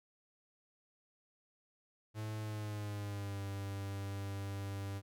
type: tone with pitch glide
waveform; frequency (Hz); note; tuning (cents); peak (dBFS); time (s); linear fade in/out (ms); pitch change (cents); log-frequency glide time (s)
45% pulse; 108 to 99.04; A2 to G2; -32 to +18; -39; 2.14-5.02; 50; -150; 2.39-3.42
effects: none